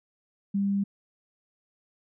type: tone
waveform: sine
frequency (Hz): 199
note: G3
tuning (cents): +26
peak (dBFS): -23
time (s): 0.54-0.84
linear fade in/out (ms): 10
effects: none